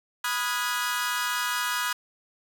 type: chord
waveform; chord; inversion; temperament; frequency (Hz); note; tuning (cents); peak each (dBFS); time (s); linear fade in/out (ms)
sawtooth; G# minor seventh; first; equal with one note detuned; 987.8 / 1244.5 / 1449.5 / 1661.2; B5 / D#6 / F#6 / G#6; 0 / 0 / -36 / 0; -28; 0.24-1.93; 5
effects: none